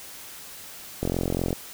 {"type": "click train", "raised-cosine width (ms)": 2, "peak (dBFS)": -12, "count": 23, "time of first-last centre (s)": [1.03, 1.529], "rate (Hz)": 44.1, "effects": ["white hiss -42 dBFS RMS until 1.73 s"]}